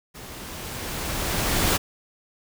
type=noise with level ramp; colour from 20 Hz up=pink; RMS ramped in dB=-41 to -20 dBFS; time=0.14-1.78 s; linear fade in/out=20 ms; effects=none